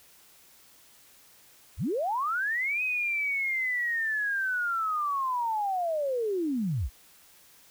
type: linear two-way sweep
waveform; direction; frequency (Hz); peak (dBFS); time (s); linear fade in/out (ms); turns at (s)
sine; up then down; 41.2 to 2539 to 41.2; -26; 1.77-6.9; 50; 2.83
effects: white hiss -57 dBFS RMS until 7.7 s